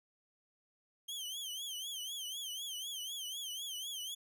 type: tone with vibrato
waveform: sawtooth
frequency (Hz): 3171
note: G7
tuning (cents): +19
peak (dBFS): -37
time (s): 1.08-4.15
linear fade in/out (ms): 10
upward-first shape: triangle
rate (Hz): 4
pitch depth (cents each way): 150
effects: none